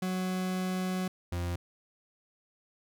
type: tone pair in turn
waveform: 40% pulse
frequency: 185 / 87.31 Hz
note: F#3 / F2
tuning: 0 / 0 cents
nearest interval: octave + minor second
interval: 1300 cents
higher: first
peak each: -29 / -30 dBFS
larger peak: first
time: 0.02-1.08 / 1.32-1.56 s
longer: first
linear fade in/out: 5 ms
effects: none